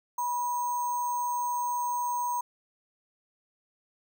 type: tone with sample-and-hold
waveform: sine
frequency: 973 Hz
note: B5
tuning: 26 cents flat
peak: -27 dBFS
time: 0.18-2.41 s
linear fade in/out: 5 ms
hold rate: 7350 Hz
effects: none